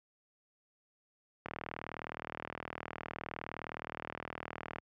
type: click train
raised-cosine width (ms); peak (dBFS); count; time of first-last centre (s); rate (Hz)
0.5; -24; 132; 1.46-4.785; 39.4
effects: high-pass 80 Hz 12 dB/octave